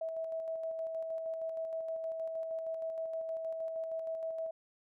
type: tone with tremolo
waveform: sine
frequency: 650 Hz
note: E5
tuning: 24 cents flat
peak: -34 dBFS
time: 0.01-4.51 s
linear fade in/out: 5 ms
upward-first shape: square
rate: 6.4 Hz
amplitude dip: 30%
effects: none